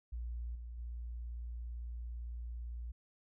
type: tone with level steps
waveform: sine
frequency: 58.9 Hz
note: A#1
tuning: 19 cents sharp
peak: -38 / -43 / -40 dBFS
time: 0.12-2.92 s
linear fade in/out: 10 ms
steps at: 0.55 / 0.78 s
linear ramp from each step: 5 ms
effects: none